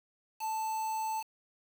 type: tone with quantisation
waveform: triangle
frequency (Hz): 880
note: A5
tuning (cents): 0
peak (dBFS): -30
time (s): 0.39-1.24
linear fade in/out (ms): 50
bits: 7
effects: none